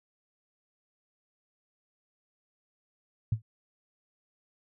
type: tone with exponential decay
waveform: sine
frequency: 110.3 Hz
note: A2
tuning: 5 cents sharp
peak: -20 dBFS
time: 3.32-3.42 s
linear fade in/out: 5 ms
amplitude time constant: 20 ms
effects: none